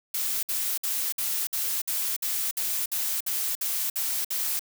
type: noise bursts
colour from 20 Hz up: blue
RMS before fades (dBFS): -28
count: 13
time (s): 0.14-4.594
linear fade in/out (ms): 5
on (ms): 290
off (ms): 57
effects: none